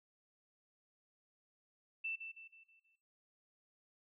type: tone with echo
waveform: sine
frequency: 2664 Hz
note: E7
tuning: 18 cents sharp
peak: -37 dBFS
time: 2.04-2.16 s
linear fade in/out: 10 ms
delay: 160 ms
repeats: 5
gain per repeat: -7 dB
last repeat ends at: 2.96 s
effects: noise-tail reverb RT60 0.6 s tail -24 dB re dry